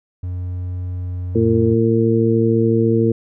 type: tone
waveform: triangle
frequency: 90.1 Hz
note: F#2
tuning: 45 cents flat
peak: -20 dBFS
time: 0.23-1.74 s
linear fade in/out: 5 ms
type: harmonic tone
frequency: 113.8 Hz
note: A#2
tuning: 41 cents flat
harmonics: 1 / 2 / 3 / 4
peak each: -18 / -18 / -18 / -18 dBFS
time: 1.35-3.12 s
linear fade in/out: 5 ms
effects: none